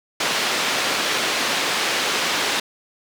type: band-pass noise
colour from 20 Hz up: white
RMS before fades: -22 dBFS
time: 0.2-2.6 s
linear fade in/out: 5 ms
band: 230 to 3900 Hz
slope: 12 dB/octave
effects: none